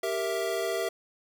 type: chord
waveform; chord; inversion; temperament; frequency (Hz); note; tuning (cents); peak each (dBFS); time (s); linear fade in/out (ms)
square; E diminished; first; equal; 392 / 466.2 / 659.3; G4 / Bb4 / E5; 0 / 0 / 0; -33 / -34 / -32; 0.03-0.89; 5
effects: none